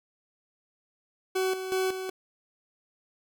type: tone with tremolo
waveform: 40% pulse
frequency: 376.3 Hz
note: F#4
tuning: 29 cents sharp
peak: -24 dBFS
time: 1.35-2.1 s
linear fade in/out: 10 ms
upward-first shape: square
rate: 2.7 Hz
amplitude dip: 60%
effects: none